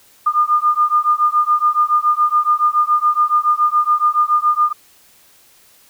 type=beating tone pair; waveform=sine; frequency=1209 / 1216.1 Hz; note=D6 / D#6; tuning=+50 / -40 cents; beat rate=7.1 Hz; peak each=-15 dBFS; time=0.26-4.73 s; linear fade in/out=10 ms; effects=white hiss -50 dBFS RMS until 5.89 s